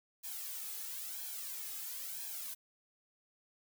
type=noise with flanger; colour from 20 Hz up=blue; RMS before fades=-43 dBFS; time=0.23-2.55 s; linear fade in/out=20 ms; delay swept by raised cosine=1.2 to 2.4 ms; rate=1 Hz; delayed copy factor=+0.95; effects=none